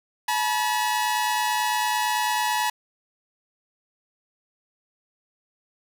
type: tone pair together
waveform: sawtooth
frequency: 858 / 967 Hz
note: A5 / B5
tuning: -44 / -37 cents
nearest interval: major second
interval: 207 cents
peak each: -21 dBFS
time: 0.28-2.7 s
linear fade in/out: 5 ms
effects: none